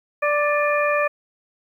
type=harmonic tone with a mistuned harmonic; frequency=587.3 Hz; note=D5; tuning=in tune; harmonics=1 / 2 / 3 / 4; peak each=-20 / -23 / -25 / -26 dBFS; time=0.22-1.08 s; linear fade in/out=10 ms; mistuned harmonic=4; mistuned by=+48 cents; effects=9-bit